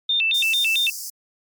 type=tone with vibrato; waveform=sine; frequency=3100 Hz; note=G7; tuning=20 cents flat; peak=-17 dBFS; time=0.09-0.9 s; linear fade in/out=5 ms; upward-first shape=square; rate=4.5 Hz; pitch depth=270 cents each way
type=high-pass noise; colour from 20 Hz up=pink; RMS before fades=-32 dBFS; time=0.34-1.1 s; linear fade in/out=5 ms; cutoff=4800 Hz; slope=96 dB/octave
effects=MP3 96 kbps